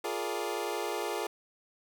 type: chord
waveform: 25% pulse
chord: Bb dominant seventh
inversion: second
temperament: equal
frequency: 349.2 / 415.3 / 466.2 / 587.3 Hz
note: F4 / Ab4 / Bb4 / D5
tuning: 0 / 0 / 0 / 0 cents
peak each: -34 / -32 / -34 / -37 dBFS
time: 0.04-1.27 s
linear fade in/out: 5 ms
effects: none